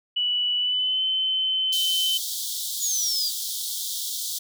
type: tone with pitch glide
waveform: sine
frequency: 2954 to 3063 Hz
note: F#7 to G7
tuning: -3 to -41 cents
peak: -21 dBFS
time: 0.16-2.18 s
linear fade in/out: 10 ms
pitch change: +62 cents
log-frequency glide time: 0.57-1.03 s
type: high-pass noise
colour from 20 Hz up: pink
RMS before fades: -30 dBFS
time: 1.72-4.39 s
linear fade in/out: 10 ms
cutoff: 3300 Hz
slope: 96 dB/octave
type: exponential sweep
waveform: sine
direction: down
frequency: 7040 to 4596 Hz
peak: -23 dBFS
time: 2.79-3.32 s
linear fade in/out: 50 ms
effects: none